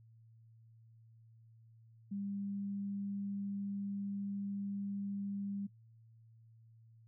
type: tone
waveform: sine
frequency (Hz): 199.7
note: G3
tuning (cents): +32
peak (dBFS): -37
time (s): 2.11-5.67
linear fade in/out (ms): 10
effects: noise-tail reverb RT60 0.1 s tail -20 dB re dry + added 113 Hz sine -59 dBFS peak until 7.07 s